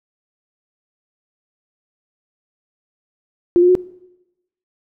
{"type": "tone with pitch steps", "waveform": "sine", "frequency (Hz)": [349.2, 356.9, 364.9], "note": ["F4", "F4", "F#4"], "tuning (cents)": [0, 38, -24], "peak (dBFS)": -8, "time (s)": [3.56, 3.752], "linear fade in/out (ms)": 0, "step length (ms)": 64, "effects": ["noise-tail reverb RT60 0.9 s tail -20 dB re dry"]}